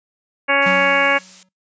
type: harmonic tone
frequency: 278.6 Hz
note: C#4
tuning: 9 cents sharp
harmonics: 1 / 2 / 3 / 4 / 5 / 6 / 7 / 8 / 9 / 10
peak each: -28 / -20 / -24 / -21 / -26 / -19 / -28 / -18 / -30 / -24 dBFS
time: 0.48-1.19 s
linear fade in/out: 20 ms
type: noise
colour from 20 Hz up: blue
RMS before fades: -37 dBFS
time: 0.62-1.43 s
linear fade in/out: 2 ms
type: tone with exponential decay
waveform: square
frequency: 186.3 Hz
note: F#3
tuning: 12 cents sharp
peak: -21 dBFS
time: 0.66-1.49 s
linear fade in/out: 5 ms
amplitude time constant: 180 ms
effects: noise-tail reverb RT60 0.2 s tail -25 dB re dry + resampled to 16000 Hz